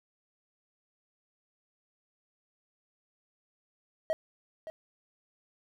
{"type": "tone with echo", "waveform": "triangle", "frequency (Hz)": 636, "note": "D#5", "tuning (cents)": 38, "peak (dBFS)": -24, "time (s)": [4.1, 4.13], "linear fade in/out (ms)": 0, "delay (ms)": 570, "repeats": 1, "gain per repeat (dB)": -12, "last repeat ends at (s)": 4.7, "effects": ["11-bit"]}